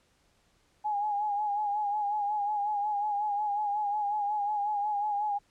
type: tone with vibrato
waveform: sine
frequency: 829 Hz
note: G#5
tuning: 3 cents flat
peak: -27 dBFS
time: 0.84-5.39 s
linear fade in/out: 20 ms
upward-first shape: sine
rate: 5.5 Hz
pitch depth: 48 cents each way
effects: pink hiss -68 dBFS RMS until 5.5 s + low-pass 9000 Hz 12 dB/octave